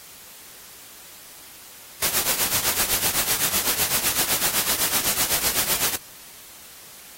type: noise with tremolo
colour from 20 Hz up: white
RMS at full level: -19 dBFS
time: 2.02-5.96 s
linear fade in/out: 5 ms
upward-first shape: triangle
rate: 7.9 Hz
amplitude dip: 80%
effects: white hiss -44 dBFS RMS until 7.17 s + AAC 48 kbps